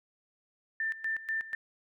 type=tone with tremolo; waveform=sine; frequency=1785 Hz; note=A6; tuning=24 cents sharp; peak=-29 dBFS; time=0.8-1.55 s; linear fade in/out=2 ms; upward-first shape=square; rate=4.1 Hz; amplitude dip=80%; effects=none